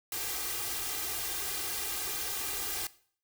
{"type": "noise with comb filter", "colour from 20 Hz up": "white", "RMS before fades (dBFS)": -35, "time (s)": [0.12, 2.87], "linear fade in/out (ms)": 2, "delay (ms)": 2.5, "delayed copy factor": 1, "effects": ["noise-tail reverb RT60 0.5 s tail -18 dB re dry"]}